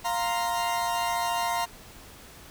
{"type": "chord", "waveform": "40% pulse", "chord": "F suspended fourth", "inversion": "none", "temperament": "equal", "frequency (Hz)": [698.5, 932.3, 1046.5], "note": ["F5", "Bb5", "C6"], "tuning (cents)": [0, 0, 0], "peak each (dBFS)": [-29, -28, -32], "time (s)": [0.04, 1.66], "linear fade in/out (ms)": 20, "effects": ["pink hiss -48 dBFS RMS until 2.5 s"]}